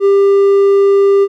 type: tone with hard clipping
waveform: sine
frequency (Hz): 397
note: G4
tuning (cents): +22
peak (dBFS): -7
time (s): 0-1.28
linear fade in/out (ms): 50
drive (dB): 3
effects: none